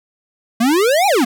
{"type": "exponential two-way sweep", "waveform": "square", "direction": "up then down", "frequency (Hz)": [219.5, 846, 219.5], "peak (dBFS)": -12, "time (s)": [0.6, 1.25], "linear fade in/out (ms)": 10, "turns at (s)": 1.07, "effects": []}